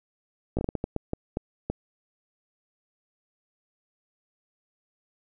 slowing click train, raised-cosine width 2 ms, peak -14 dBFS, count 11, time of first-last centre 0.57-1.7 s, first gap 17 ms, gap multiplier 1.39, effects none

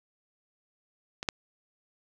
clicks, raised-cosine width 0.2 ms, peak -18 / -9 dBFS, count 2, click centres 1.229 / 1.288 s, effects none

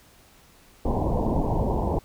pink low-pass noise, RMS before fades -24 dBFS, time 0.85-1.99 s, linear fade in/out 5 ms, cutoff 990 Hz, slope 96 dB/octave, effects pink hiss -55 dBFS RMS until 2.04 s

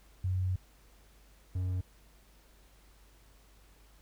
sine / triangle tone pair in turn, 92.5 / 91.75 Hz, F#2 / F#2, 0 / -14 cents, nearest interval unison, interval 14 cents, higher first, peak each -28 dBFS, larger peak neither, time 0.24-0.56 / 1.55-1.81 s, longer first, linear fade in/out 5 ms, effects added 50 Hz sine -59 dBFS peak until 4.01 s + pink hiss -64 dBFS RMS until 4.01 s

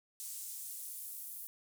pink noise with high-pass filter sweep, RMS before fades -45 dBFS, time 0.2-1.47 s, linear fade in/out 0 ms, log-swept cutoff 7800 to 12000 Hz, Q 1.2, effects none

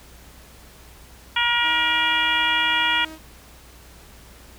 harmonic tone, 475.6 Hz, A#4, 35 cents sharp, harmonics 2 / 3 / 4 / 5 / 6 / 7, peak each -25 / -25 / -25 / -25 / -25 / -25 dBFS, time 1.36-3.05 s, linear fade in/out 5 ms
sawtooth tone, 316.2 Hz, D#4, 28 cents sharp, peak -33 dBFS, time 1.61-3.19 s, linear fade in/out 50 ms
effects added 60 Hz sine -48 dBFS peak until 4.58 s + pink hiss -48 dBFS RMS until 4.58 s

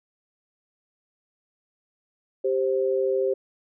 sine tone pair together, 392 / 525.3 Hz, G4 / C5, 0 / +7 cents, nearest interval perfect fourth, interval 507 cents, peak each -23 / -24 dBFS, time 2.44-3.34 s, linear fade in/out 10 ms, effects none

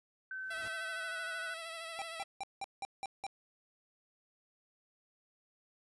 sine tone with pitch glide, 1533 to 1484.2 Hz, G6 to F#6, -39 to +5 cents, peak -39 dBFS, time 0.31-1.54 s, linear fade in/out 2 ms, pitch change -56 cents, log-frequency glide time 0.78-1.17 s
pink noise with exponential growth, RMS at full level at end -49 dBFS, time 0.33-0.68 s, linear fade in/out 0 ms, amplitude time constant 74 ms
10% pulse tone with vibrato, 659.3 Hz, E5, in tune, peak -34 dBFS, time 0.5-2.24 s, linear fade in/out 10 ms, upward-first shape sine, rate 13 Hz, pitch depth 34 cents each way
square tone bursts, 789 Hz, G5, 11 cents sharp, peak -38 dBFS, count 7, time 1.99-3.266 s, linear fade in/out 0 ms, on 28 ms, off 180 ms
effects resampled to 24000 Hz

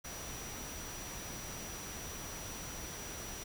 sine tone in noise, 5840 Hz, F#8, 24 cents flat, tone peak -48 dBFS, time 0.04-3.44 s, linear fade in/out 10 ms, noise pink, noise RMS -45 dBFS, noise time 0.04-3.44 s, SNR -6 dB, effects none

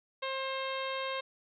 harmonic tone, 532 Hz, C5, 29 cents sharp, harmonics 1 / 2 / 3 / 4 / 5 / 6 / 7 / 8, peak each -37 / -38 / -44 / -43 / -44 / -45 / -46 / -51 dBFS, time 0.22-1.21 s, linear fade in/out 10 ms, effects none

